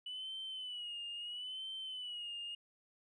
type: tone with vibrato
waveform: sine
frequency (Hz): 2960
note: F#7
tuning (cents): 0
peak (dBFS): -40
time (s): 0.06-2.55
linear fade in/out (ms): 5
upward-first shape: sine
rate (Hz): 0.75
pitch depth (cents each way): 82
effects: tanh soft clip ceiling -38 dBFS